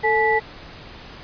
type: tone cluster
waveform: sine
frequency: 443.2 / 853 / 1966 Hz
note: A4 / G#5 / B6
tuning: +13 / +46 / -8 cents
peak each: -20 dBFS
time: 0.03-0.4 s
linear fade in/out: 20 ms
effects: pink hiss -40 dBFS RMS until 1.23 s + resampled to 11025 Hz